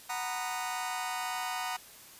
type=chord; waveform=sawtooth; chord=B major seventh; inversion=second; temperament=just; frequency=740.8 / 926 / 987.8 / 1234.7 Hz; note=F#5 / A#5 / B5 / D#6; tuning=+2 / -12 / 0 / -14 cents; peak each=-33 / -35 / -37 / -36 dBFS; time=0.09-1.77 s; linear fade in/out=10 ms; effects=white hiss -52 dBFS RMS until 2.19 s + resampled to 32000 Hz